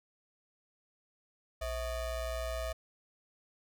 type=ring-modulated tone; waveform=square; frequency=293.7 Hz; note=D4; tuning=in tune; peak=-32 dBFS; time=1.61-2.73 s; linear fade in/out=10 ms; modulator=353 Hz; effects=none